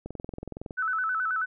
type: click train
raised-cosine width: 2 ms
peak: -23 dBFS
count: 15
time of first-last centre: 0.06-0.708 s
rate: 21.6 Hz
type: tone with vibrato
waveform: sine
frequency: 1403 Hz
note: F6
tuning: 8 cents sharp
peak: -25 dBFS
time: 0.77-1.46 s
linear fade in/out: 20 ms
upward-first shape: square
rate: 9.3 Hz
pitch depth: 120 cents each way
effects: none